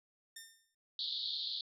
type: tone with exponential decay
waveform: 5% pulse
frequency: 1811 Hz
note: A6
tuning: 49 cents sharp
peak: -32 dBFS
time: 0.36-0.75 s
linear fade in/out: 5 ms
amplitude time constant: 84 ms
type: band-pass noise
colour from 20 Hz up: white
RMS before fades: -39 dBFS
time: 0.99-1.61 s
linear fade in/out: 2 ms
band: 3400 to 4500 Hz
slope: 96 dB/octave
effects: low-pass 10000 Hz 12 dB/octave